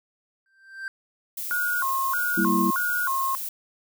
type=tone with exponential growth; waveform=triangle; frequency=1568 Hz; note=G6; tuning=in tune; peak=-26 dBFS; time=0.46-0.88 s; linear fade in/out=1 ms; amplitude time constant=91 ms
type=noise; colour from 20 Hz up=violet; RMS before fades=-32 dBFS; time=1.37-3.49 s; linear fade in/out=5 ms
type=tone with vibrato; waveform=sine; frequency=1244.5 Hz; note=D#6; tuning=in tune; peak=-23 dBFS; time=1.51-3.35 s; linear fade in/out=0 ms; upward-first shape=square; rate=1.6 Hz; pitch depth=260 cents each way
type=chord; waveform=sine; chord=E diminished; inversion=first; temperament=equal; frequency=196 / 233.1 / 329.6 Hz; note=G3 / Bb3 / E4; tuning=0 / 0 / 0 cents; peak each=-24 / -26 / -25 dBFS; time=2.37-2.71 s; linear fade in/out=10 ms
effects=none